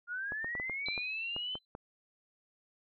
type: linear sweep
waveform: sine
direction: up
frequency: 1400 to 3100 Hz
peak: -35 dBFS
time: 0.07-1.59 s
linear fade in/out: 50 ms
type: clicks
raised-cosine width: 1 ms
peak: -28 dBFS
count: 10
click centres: 0.321 / 0.445 / 0.552 / 0.599 / 0.697 / 0.885 / 0.978 / 1.364 / 1.554 / 1.751 s
type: tone with exponential decay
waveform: sine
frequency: 4027 Hz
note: B7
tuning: 33 cents sharp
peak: -35 dBFS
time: 0.86-1.65 s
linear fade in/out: 1 ms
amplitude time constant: 170 ms
effects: none